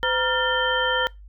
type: tone cluster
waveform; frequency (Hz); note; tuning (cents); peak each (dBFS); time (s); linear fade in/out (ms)
sine; 510 / 944 / 1394 / 1792 / 3121; C5 / A#5 / F6 / A6 / G7; -44 / +22 / -4 / +31 / -8; -26; 0.03-1.07; 0
effects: noise-tail reverb RT60 0.2 s tail -23 dB re dry + added 50 Hz sine -41 dBFS peak until 1.28 s